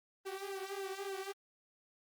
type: tone with flanger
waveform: sawtooth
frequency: 389.8 Hz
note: G4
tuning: 10 cents flat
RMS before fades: -42 dBFS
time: 0.25-1.33 s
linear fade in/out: 20 ms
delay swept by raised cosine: 0.86 to 5.06 ms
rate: 3.5 Hz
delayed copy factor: -0.8
effects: Opus 24 kbps